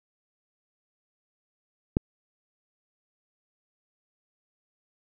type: click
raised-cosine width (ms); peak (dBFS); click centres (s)
3; -8; 1.969
effects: none